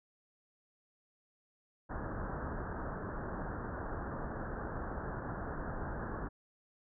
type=low-pass noise; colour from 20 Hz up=pink; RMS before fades=-40 dBFS; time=1.89-6.29 s; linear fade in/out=20 ms; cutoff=1700 Hz; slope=96 dB/octave; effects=none